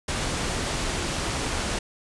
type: low-pass noise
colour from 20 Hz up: pink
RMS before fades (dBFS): -28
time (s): 0.08-1.79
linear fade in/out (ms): 5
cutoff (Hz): 9600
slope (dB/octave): 24
effects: resampled to 24000 Hz